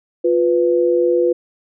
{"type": "tone pair together", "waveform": "sine", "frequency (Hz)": [352.2, 495.8], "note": ["F4", "B4"], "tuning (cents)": [15, 7], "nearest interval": "tritone", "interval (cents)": 592, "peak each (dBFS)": -15, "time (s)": [0.24, 1.33], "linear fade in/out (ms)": 10, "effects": []}